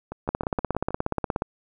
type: two click trains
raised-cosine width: 1 ms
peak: -10 / -19 dBFS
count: 20 / 6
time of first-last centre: 0.29-1.421 / 0.12-0.906 s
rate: 16.8 / 6.36 Hz
effects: none